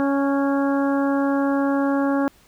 harmonic tone with a mistuned harmonic, 278 Hz, C#4, 5 cents sharp, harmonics 1 / 2 / 3 / 4 / 5 / 6, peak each -19 / -25 / -29 / -31 / -33 / -35 dBFS, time 0-2.28 s, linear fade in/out 0 ms, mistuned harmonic 6, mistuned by -18 cents, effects pink hiss -55 dBFS RMS until 2.47 s

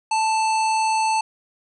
harmonic tone, 881 Hz, A5, 2 cents sharp, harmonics 1 / 3 / 5 / 7 / 9 / 10, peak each -18 / -28 / -32 / -35 / -37 / -38 dBFS, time 0.11-1.21 s, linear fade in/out 5 ms, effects none

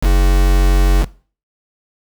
triangle tone with quantisation, 46.25 Hz, F#1, in tune, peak -6 dBFS, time 0.01-1.06 s, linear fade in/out 50 ms, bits 3, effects noise-tail reverb RT60 0.4 s tail -21 dB re dry

